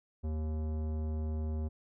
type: tone with tanh clipping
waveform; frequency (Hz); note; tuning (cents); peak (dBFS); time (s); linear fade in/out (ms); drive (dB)
sine; 77.78; D#2; 0; -34; 0.23-1.69; 20; 16
effects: none